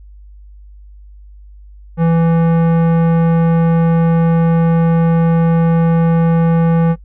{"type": "tone with tanh clipping", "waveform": "sine", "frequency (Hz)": 166, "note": "E3", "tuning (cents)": 12, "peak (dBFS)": -11, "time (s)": [1.97, 6.96], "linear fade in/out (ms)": 50, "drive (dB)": 16, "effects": ["noise-tail reverb RT60 0.1 s tail -21 dB re dry", "added 50 Hz sine -35 dBFS peak until 7.04 s"]}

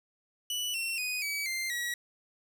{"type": "tone with pitch steps", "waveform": "sawtooth", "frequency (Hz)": [2960, 2714, 2489, 2282, 2093, 1919.3], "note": ["F#7", "E7", "D#7", "C#7", "C7", "B6"], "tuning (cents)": [0, 50, 0, 50, 0, -50], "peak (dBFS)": -28, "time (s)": [0.5, 1.94], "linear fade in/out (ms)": 2, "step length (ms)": 240, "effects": []}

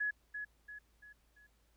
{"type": "tone with echo", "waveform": "sine", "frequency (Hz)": 1689, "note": "G#6", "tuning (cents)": 29, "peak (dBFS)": -32, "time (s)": [0, 0.11], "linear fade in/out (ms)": 10, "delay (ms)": 340, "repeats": 4, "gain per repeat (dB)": -7, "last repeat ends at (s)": 1.47, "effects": ["added 55 Hz sine -70 dBFS peak until 1.76 s", "pink hiss -75 dBFS RMS until 1.76 s"]}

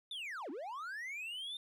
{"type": "linear two-way sweep", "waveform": "triangle", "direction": "down then up", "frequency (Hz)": [3652, 249, 3652], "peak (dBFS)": -39, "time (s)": [0.11, 1.57], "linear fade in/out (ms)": 2, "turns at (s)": 0.5, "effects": []}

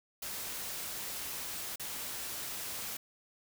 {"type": "noise with dropouts", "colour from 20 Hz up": "white", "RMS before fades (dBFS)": -40, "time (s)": [0.22, 2.97], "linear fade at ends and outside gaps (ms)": 5, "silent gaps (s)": [1.759, 1.796], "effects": []}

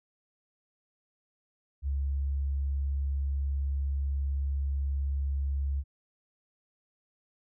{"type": "tone", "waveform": "sine", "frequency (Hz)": 69.3, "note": "C#2", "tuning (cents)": 0, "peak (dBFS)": -27, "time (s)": [1.82, 5.84], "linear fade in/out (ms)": 50, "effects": []}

